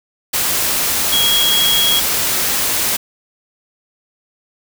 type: tone in noise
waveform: sine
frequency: 3300 Hz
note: G#7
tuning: 12 cents flat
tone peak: -13 dBFS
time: 1.12-2 s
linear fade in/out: 10 ms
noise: white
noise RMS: -17 dBFS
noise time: 0.33-2.97 s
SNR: +1 dB
effects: none